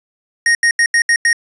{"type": "tone bursts at uneven times", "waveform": "square", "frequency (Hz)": 1864.7, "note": "A#6", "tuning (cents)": 0, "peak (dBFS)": -10, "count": 6, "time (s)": [[0.46, 0.55], [0.63, 0.71], [0.79, 0.86], [0.94, 1.02], [1.09, 1.16], [1.25, 1.33]], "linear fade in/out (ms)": 2, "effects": ["resampled to 24000 Hz", "7-bit"]}